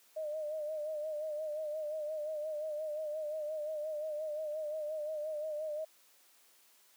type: tone with vibrato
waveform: sine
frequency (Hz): 612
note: D#5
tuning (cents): -29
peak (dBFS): -35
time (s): 0.16-5.85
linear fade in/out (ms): 10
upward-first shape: sine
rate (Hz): 5.7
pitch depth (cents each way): 57
effects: white hiss -65 dBFS RMS until 6.96 s + high-pass 300 Hz 12 dB/octave